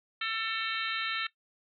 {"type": "harmonic tone with a mistuned harmonic", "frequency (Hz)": 446.3, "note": "A4", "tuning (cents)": 25, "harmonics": [3, 4, 5, 6, 7, 8, 9], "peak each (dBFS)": [-36, -37, -38, -39, -39, -40, -41], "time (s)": [0.21, 1.27], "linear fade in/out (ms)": 5, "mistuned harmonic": 8, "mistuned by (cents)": 62, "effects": ["noise-tail reverb RT60 0.1 s tail -18 dB re dry"]}